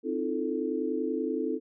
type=chord; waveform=sine; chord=F dominant seventh; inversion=second; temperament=equal with one note detuned; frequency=261.6 / 311.1 / 341.6 / 440 Hz; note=C4 / Eb4 / F4 / A4; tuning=0 / 0 / -38 / 0 cents; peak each=-33 / -33 / -34 / -32 dBFS; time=0.03-1.6 s; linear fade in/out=50 ms; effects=none